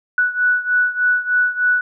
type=beating tone pair; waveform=sine; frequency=1477 / 1480.3 Hz; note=F#6 / F#6; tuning=-3 / 0 cents; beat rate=3.3 Hz; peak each=-16 / -19 dBFS; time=0.18-1.81 s; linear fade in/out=2 ms; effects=none